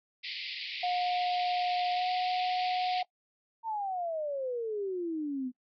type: band-pass noise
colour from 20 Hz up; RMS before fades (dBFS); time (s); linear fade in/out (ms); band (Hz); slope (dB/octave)
pink; -39; 0.23-3.03; 20; 2000 to 4900; 96
type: tone with pitch glide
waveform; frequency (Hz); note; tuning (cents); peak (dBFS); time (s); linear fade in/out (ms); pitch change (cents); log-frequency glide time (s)
sine; 718 to 730.6; F5 to F#5; +48 to -22; -28; 0.83-3.03; 5; +30; 1.93-2.06
type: exponential sweep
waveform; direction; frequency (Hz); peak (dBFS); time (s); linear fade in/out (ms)
sine; down; 920 to 246.4; -31; 3.63-5.52; 50
effects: noise-tail reverb RT60 0.1 s tail -24 dB re dry + AAC 64 kbps